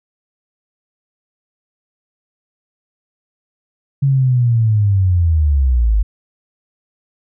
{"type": "linear sweep", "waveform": "sine", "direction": "down", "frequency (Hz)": [140, 49], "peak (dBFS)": -10, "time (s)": [4.02, 6.03], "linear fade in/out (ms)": 10, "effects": []}